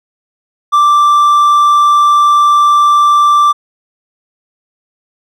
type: tone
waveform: triangle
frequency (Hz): 1174.7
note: D6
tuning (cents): 0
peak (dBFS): -3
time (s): 0.72-3.53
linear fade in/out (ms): 20
effects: none